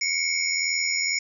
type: tone cluster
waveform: sine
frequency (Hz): 2167 / 2249 / 5160 / 5540 / 6900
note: C#7 / C#7 / E8 / F8 / A8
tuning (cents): -40 / +24 / -38 / -15 / -35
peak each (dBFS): -28 / -28 / -29 / -31 / -30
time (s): 0.01-1.19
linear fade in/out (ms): 5
effects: none